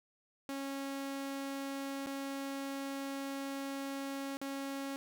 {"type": "tone with dropouts", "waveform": "sawtooth", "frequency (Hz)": 274.7, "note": "C#4", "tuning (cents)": -16, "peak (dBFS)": -34, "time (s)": [0.49, 4.96], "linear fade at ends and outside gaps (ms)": 0, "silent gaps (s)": [[2.061, 2.069], [4.37, 4.415]], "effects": []}